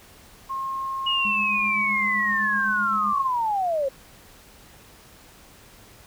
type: tone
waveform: sine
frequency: 1072 Hz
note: C6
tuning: 42 cents sharp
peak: -26 dBFS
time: 0.49-3.28 s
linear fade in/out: 20 ms
type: linear sweep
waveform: sine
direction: down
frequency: 2900 to 523.3 Hz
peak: -21 dBFS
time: 1.06-3.89 s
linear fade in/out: 10 ms
type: tone with tremolo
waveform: sine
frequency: 205.5 Hz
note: G#3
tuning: 18 cents flat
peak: -30 dBFS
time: 1.25-3.13 s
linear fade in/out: 0 ms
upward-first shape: sine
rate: 7.8 Hz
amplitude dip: 60%
effects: pink hiss -50 dBFS RMS until 6.06 s